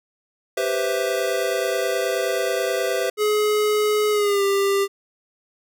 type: chord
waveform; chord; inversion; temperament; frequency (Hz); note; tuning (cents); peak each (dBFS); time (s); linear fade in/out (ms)
square; C major seventh; second; equal; 392 / 493.9 / 523.3 / 659.3; G4 / B4 / C5 / E5; 0 / 0 / 0 / 0; -27; 0.57-3.1; 5
type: tone with pitch glide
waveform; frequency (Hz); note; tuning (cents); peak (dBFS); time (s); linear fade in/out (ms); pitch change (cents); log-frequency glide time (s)
square; 422.4 to 396.4; G#4 to G4; +29 to +19; -18; 3.17-4.88; 50; -110; 4.11-4.43
effects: none